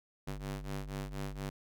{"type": "ring-modulated tone", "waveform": "sawtooth", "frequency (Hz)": 98, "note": "G2", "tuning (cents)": 0, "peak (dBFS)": -31, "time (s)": [0.27, 1.5], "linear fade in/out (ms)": 10, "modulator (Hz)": 51.1, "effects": []}